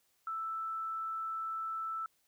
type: tone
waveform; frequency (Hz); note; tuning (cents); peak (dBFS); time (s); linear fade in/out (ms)
sine; 1321; E6; +3; -35; 0.27-2.06; 2
effects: white hiss -74 dBFS RMS until 2.27 s

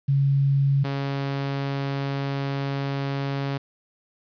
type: tone pair in turn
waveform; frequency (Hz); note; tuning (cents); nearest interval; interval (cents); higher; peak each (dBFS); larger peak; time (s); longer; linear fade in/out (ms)
sine / sawtooth; 138.59 / 138.59; C#3 / C#3; 0 / 0; unison; 0; neither; -17 / -21; first; 0.08-0.84 / 0.84-3.58; second; 10
effects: resampled to 11025 Hz + 9-bit

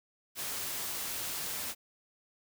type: noise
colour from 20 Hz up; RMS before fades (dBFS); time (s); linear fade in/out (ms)
white; -37; 0.35-1.75; 50
effects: none

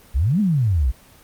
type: exponential two-way sweep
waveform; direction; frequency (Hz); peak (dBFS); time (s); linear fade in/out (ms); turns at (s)
sine; up then down; 56 to 220.4 to 56; -15; 0.14-0.92; 20; 0.4
effects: pink hiss -49 dBFS RMS until 1.23 s + Opus 24 kbps

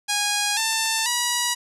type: tone with pitch steps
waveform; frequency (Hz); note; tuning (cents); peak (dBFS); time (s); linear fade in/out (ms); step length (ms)
5% pulse; 823 / 892.3 / 967.5; G#5 / A5 / B5; -16 / +24 / -36; -8; 0.08-1.55; 20; 490
effects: low-pass 10000 Hz 12 dB/octave

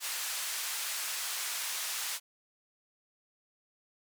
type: band-pass noise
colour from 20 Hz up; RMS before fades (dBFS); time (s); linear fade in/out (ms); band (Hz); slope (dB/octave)
white; -36; 0-2.2; 50; 1000 to 11000; 12
effects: none

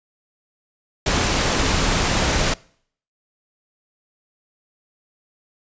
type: noise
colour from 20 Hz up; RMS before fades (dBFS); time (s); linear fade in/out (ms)
pink; -19; 1.06-2.54; 5
effects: noise-tail reverb RT60 0.6 s tail -24 dB re dry + resampled to 16000 Hz

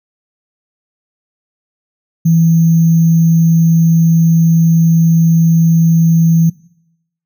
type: tone with sample-and-hold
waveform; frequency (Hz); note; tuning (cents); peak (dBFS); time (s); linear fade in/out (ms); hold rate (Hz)
sine; 164.81; E3; 0; -6; 2.25-6.5; 10; 6300
effects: noise-tail reverb RT60 0.8 s tail -22 dB re dry

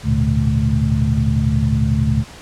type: tone cluster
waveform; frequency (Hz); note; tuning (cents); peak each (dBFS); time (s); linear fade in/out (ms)
sine; 75.2 / 113.4 / 124.5 / 144.5 / 217; D2 / A#2 / B2 / D3 / A3; +42 / -47 / +14 / -28 / -24; -20; 0.03-2.25; 50
effects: pink hiss -38 dBFS RMS until 2.41 s + low-pass 8000 Hz 12 dB/octave

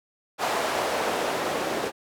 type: noise with band-pass filter sweep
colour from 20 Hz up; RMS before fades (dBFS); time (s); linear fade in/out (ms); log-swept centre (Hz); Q
white; -27; 0.38-1.92; 50; 720 to 430; 1.2
effects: none

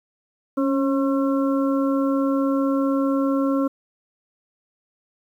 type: harmonic tone with a mistuned harmonic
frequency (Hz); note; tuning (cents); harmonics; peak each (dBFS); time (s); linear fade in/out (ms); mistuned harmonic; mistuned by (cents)
270; C#4; -45; 1 / 2 / 4 / 5; -19 / -25 / -31 / -33; 0.57-3.68; 10; 1; +35
effects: 9-bit

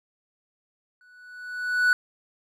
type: tone with exponential growth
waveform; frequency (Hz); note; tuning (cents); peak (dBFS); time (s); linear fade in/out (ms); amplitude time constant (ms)
triangle; 1480; F#6; 0; -13; 1.01-1.93; 1; 200
effects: none

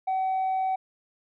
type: tone with tanh clipping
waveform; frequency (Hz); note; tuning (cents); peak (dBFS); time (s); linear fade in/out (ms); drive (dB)
triangle; 758; F#5; +42; -24; 0.07-0.76; 10; 6
effects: none

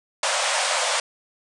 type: band-pass noise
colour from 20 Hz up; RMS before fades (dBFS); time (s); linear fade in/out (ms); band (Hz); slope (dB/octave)
pink; -23; 0.23-1; 2; 520 to 9600; 96
effects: none

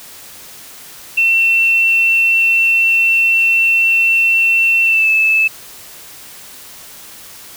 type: tone with pitch glide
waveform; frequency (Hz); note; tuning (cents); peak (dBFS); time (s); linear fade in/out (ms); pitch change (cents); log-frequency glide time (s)
sine; 2698 to 2620; E7 to E7; +40 to -11; -9; 1.17-5.48; 10; -51; 4.84-5.09
effects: white hiss -36 dBFS RMS until 7.56 s

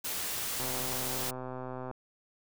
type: noise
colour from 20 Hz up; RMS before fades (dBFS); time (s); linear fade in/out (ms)
white; -35; 0.04-1.31; 10
type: click train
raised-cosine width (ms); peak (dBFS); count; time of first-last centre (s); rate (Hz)
1; -26; 169; 0.6-1.913; 128
effects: none

